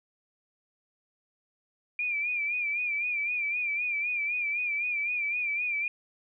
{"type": "tone with vibrato", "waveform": "sine", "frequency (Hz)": 2389, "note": "D7", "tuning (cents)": 29, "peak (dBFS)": -27, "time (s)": [1.99, 5.88], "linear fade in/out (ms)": 2, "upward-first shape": "sine", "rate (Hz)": 3.9, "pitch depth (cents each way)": 68, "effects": []}